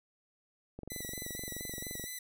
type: click train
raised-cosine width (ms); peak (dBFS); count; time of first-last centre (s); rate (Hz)
2; -30; 30; 0.79-2.04; 23.2
type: tone with vibrato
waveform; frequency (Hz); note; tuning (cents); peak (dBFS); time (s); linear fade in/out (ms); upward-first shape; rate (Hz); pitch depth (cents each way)
5% pulse; 1975.5; B6; 0; -30; 0.9-2.19; 5; square; 4.3; 25
effects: none